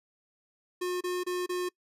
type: tone bursts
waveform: square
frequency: 360.1 Hz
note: F#4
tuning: 47 cents flat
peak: -30 dBFS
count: 4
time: 0.81-1.691 s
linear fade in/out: 10 ms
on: 200 ms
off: 27 ms
effects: noise-tail reverb RT60 0.1 s tail -25 dB re dry + resampled to 32000 Hz